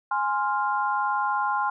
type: chord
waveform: sine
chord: F minor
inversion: first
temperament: equal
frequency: 830.6 / 1046.5 / 1396.9 Hz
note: Ab5 / C6 / F6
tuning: 0 / 0 / 0 cents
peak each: -26 / -26 / -29 dBFS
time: 0.11-1.7 s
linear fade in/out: 5 ms
effects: none